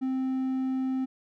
triangle tone, 261.6 Hz, C4, in tune, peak -24 dBFS, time 0.01-1.06 s, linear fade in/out 20 ms, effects none

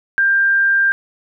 sine tone, 1590 Hz, G6, 24 cents sharp, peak -11 dBFS, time 0.18-0.92 s, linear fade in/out 0 ms, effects none

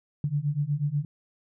sine beating tone pair, 141.5 / 149.7 Hz, C#3 / D3, +36 / +33 cents, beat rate 8.2 Hz, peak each -28 / -27 dBFS, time 0.24-1.05 s, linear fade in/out 2 ms, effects none

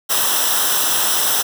white noise with comb filter, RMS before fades -17 dBFS, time 0.09-1.43 s, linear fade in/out 20 ms, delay 0.44 ms, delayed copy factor -0.75, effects none

